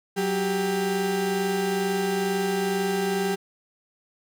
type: tone pair together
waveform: 35% pulse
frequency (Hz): 186.7 / 395.6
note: F#3 / G4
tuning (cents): +16 / +16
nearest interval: octave + minor second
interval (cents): 1300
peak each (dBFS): -26 / -23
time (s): 0.16-3.36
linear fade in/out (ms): 20
effects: none